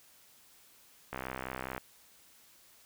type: click train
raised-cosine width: 0.5 ms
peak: -22 dBFS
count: 43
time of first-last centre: 1.13-1.779 s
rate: 64.7 Hz
effects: white hiss -61 dBFS RMS until 2.85 s